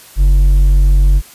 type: tone with hard clipping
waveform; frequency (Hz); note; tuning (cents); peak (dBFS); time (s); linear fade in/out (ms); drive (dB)
sine; 46.77; F#1; +19; -7; 0.16-1.22; 50; 4
effects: white hiss -39 dBFS RMS until 1.34 s + resampled to 32000 Hz